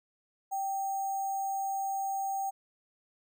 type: tone with sample-and-hold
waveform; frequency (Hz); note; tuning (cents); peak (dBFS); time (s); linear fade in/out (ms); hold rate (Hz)
sine; 780; G5; -9; -30; 0.51-2.51; 20; 7350
effects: none